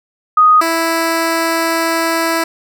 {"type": "tone pair in turn", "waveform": ["sine", "10% pulse"], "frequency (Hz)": [1244.5, 329.6], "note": ["D#6", "E4"], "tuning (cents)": [0, 0], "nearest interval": "octave + major seventh", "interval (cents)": 2300, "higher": "first", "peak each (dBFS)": -5, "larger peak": "neither", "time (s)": [[0.37, 0.61], [0.61, 2.44]], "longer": "second", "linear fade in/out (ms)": 5, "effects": []}